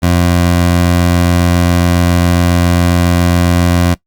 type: tone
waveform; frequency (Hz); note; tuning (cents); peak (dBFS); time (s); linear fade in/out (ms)
20% pulse; 87.31; F2; 0; -3; 0.02-3.95; 20
effects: noise-tail reverb RT60 0.1 s tail -20 dB re dry + Opus 48 kbps